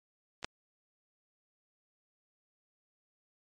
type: clicks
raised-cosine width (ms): 0.2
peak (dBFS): -28 / -16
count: 2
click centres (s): 0.429 / 0.445
effects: MP3 64 kbps